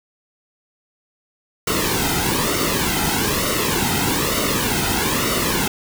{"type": "noise with flanger", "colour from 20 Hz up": "pink", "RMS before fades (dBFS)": -20, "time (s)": [1.67, 5.68], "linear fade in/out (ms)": 5, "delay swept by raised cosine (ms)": [1.2, 1.78], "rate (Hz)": 1.1, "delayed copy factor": -0.7, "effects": []}